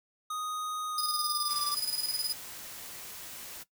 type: tone with pitch glide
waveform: square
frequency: 1244.5 to 1174.7 Hz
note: D#6 to D6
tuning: 0 to 0 cents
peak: -34 dBFS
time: 0.3-1.75 s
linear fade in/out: 5 ms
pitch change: -100 cents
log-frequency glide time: 0.89-1.64 s
type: tone with tremolo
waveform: sawtooth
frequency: 4977 Hz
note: D#8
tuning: in tune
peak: -25 dBFS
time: 0.98-2.33 s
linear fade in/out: 2 ms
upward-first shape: square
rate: 19 Hz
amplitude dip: 60%
type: noise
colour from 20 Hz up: white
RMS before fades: -44 dBFS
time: 1.48-3.64 s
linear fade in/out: 20 ms
effects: noise-tail reverb RT60 0.1 s tail -17 dB re dry